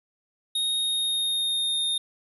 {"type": "tone with pitch glide", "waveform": "square", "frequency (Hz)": [3729, 3669], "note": ["A#7", "A#7"], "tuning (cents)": [0, -28], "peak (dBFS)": -24, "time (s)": [0.55, 1.98], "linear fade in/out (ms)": 5, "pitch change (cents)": -28, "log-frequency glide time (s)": [0.77, 1.87], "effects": []}